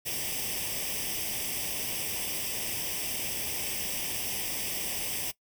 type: noise with comb filter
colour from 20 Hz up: white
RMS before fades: -33 dBFS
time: 0.05-5.32 s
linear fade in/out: 20 ms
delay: 0.36 ms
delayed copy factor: +0.8
effects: noise-tail reverb RT60 0.1 s tail -20 dB re dry